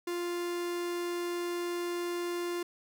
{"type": "tone", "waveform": "45% pulse", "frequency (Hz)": 349.2, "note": "F4", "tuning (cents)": 0, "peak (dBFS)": -32, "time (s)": [0.07, 2.63], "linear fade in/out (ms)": 5, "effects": []}